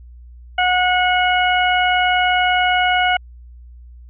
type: harmonic tone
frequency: 729 Hz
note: F#5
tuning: 26 cents flat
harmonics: 1 / 2 / 3 / 4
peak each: -16 / -19 / -21 / -22 dBFS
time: 0.58-3.17 s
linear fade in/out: 5 ms
effects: added 60 Hz sine -37 dBFS peak until 4.09 s